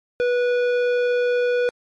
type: tone with tanh clipping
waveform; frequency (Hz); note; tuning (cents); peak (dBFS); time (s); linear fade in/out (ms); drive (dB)
triangle; 489.5; B4; -15; -19; 0.2-1.69; 0; 17
effects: MP3 48 kbps